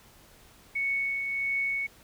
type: tone with tremolo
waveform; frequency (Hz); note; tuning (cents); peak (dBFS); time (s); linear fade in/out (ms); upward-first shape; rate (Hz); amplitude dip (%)
sine; 2217; C#7; 0; -25; 0.75-1.87; 10; triangle; 1.5; 40
effects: pink hiss -56 dBFS RMS until 2.03 s